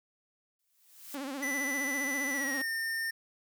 blue noise with exponential growth, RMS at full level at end -42 dBFS, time 0.59-1.15 s, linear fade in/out 2 ms, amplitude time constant 120 ms
sawtooth tone with vibrato, 273.9 Hz, C#4, 21 cents flat, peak -32 dBFS, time 1.14-2.62 s, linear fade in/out 5 ms, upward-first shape sine, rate 15 Hz, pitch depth 100 cents each way
square tone with pitch glide, 1989 to 1813.4 Hz, B6 to A#6, +12 to -48 cents, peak -32 dBFS, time 1.42-3.11 s, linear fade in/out 10 ms, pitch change -160 cents, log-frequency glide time 2.3-2.68 s
effects none

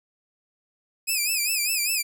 10% pulse tone with vibrato, 2489 Hz, D#7, in tune, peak -14 dBFS, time 1.07-2.03 s, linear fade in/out 20 ms, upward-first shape sine, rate 5 Hz, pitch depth 110 cents each way, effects none

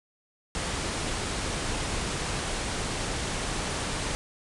pink low-pass noise, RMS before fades -31 dBFS, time 0.55-4.15 s, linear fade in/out 0 ms, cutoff 10000 Hz, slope 96 dB/octave, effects none

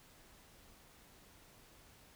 silence, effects pink hiss -62 dBFS RMS until 2.15 s

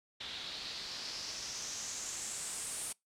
white noise with low-pass filter sweep, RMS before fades -42 dBFS, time 0.2-2.93 s, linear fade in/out 10 ms, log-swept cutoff 3600 to 9500 Hz, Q 3.8, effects noise-tail reverb RT60 0.2 s tail -26 dB re dry

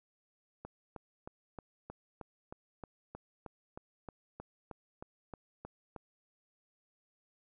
click train, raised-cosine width 1 ms, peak -30 dBFS, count 18, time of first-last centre 0.65-5.963 s, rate 3.2 Hz, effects none

